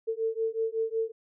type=beating tone pair; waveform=sine; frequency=445.7 / 451.1 Hz; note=A4 / A4; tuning=+22 / +43 cents; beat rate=5.4 Hz; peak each=-30 dBFS; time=0.07-1.12 s; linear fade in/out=20 ms; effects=none